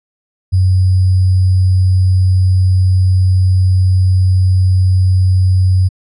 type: tone with sample-and-hold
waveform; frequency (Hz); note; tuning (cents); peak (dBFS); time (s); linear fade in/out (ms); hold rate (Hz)
sine; 93; F#2; +9; -7; 0.52-5.89; 20; 4900
effects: resampled to 24000 Hz